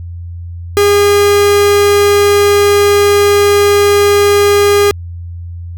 45% pulse tone, 407.5 Hz, G#4, 33 cents flat, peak -6 dBFS, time 0.77-4.91 s, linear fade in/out 0 ms, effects added 86 Hz sine -22 dBFS peak until 5.77 s

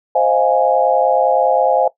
sine chord, F minor seventh, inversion second, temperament equal with one note detuned, 523.3 / 628.8 / 698.5 / 830.6 Hz, C5 / Eb5 / F5 / Ab5, 0 / +18 / 0 / 0 cents, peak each -16 / -18 / -17 / -16 dBFS, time 0.15-1.88 s, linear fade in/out 5 ms, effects noise-tail reverb RT60 0.1 s tail -17 dB re dry

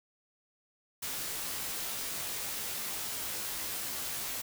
white noise with comb filter, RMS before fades -37 dBFS, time 1.02-4.42 s, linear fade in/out 10 ms, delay 17 ms, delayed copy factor -0.65, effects none

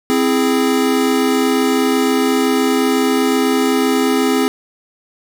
square chord, C augmented, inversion none, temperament equal, 261.6 / 329.6 / 415.3 Hz, C4 / E4 / G#4, 0 / 0 / 0 cents, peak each -16 / -21 / -18 dBFS, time 0.1-4.48 s, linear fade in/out 0 ms, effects none

